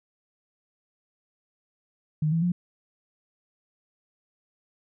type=tone with pitch steps; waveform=sine; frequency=153.7 / 164.73 / 176.55 Hz; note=D#3 / E3 / F3; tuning=-21 / -1 / +19 cents; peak=-21 dBFS; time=2.22-2.52 s; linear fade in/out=5 ms; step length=100 ms; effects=none